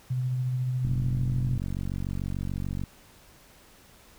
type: tone with tremolo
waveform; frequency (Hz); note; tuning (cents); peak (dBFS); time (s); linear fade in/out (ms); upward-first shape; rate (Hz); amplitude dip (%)
sine; 127; B2; +49; -24; 0.1-1.58; 10; sine; 14; 25
type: click train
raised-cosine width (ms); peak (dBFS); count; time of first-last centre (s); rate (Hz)
5; -20; 94; 0.85-2.837; 46.8
effects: pink hiss -55 dBFS RMS until 4.18 s